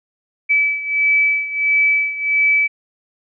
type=beating tone pair; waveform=sine; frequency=2300 / 2301.5 Hz; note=D7 / D7; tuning=-37 / -36 cents; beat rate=1.5 Hz; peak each=-15 / -19 dBFS; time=0.49-2.68 s; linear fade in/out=20 ms; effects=none